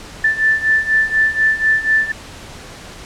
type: beating tone pair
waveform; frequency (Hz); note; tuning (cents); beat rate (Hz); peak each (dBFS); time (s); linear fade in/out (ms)
sine; 1761 / 1765.1; A6 / A6; +1 / +5; 4.1; -17 / -14; 0.24-2.12; 5
effects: pink hiss -35 dBFS RMS until 3.05 s + low-pass 8000 Hz 12 dB/octave